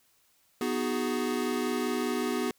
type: chord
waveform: square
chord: G# minor seventh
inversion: first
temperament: equal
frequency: 246.9 / 311.1 / 370 / 415.3 Hz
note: B3 / D#4 / F#4 / G#4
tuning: 0 / 0 / 0 / 0 cents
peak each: -32 / -37 / -34 / -35 dBFS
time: 0.61-2.51 s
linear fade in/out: 2 ms
effects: white hiss -67 dBFS RMS until 2.58 s